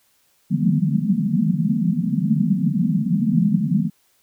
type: band-pass noise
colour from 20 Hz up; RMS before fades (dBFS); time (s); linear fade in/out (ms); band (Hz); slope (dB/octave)
pink; -19; 0.5-3.9; 20; 150 to 240; 96
effects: white hiss -62 dBFS RMS until 4.22 s